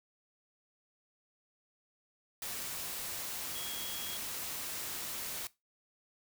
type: tone in noise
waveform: sine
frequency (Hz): 3303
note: G#7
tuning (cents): -10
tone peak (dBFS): -43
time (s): 3.55-4.17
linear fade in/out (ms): 2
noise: white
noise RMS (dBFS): -40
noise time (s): 2.42-5.47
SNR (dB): -6
effects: noise-tail reverb RT60 0.2 s tail -18 dB re dry